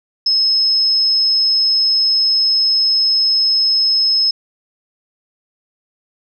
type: tone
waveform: sine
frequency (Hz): 5180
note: E8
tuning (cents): -31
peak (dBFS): -11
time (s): 0.26-4.31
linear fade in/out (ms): 5
effects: none